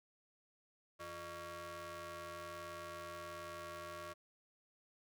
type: ring-modulated tone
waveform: sawtooth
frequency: 258.1 Hz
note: C4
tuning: 23 cents flat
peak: -39 dBFS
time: 0.99-4.14 s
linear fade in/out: 20 ms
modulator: 864 Hz
effects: none